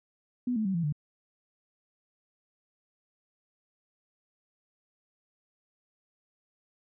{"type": "tone with pitch steps", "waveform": "sine", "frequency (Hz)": [246.9, 217.4, 191.49, 168.64, 148.51], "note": ["B3", "A3", "G3", "E3", "D3"], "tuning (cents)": [0, -21, -40, 40, 20], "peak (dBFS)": -26, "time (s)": [0.47, 0.925], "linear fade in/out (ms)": 5, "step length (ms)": 91, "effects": []}